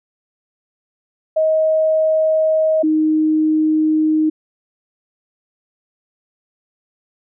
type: tone pair in turn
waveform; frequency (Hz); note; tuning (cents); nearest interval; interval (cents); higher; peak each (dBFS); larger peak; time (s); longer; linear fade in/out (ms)
sine; 631 / 311.2; D#5 / D#4; +24 / 0; octave; 1224; first; -12; neither; 1.36-2.83 / 2.83-4.3; neither; 10
effects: none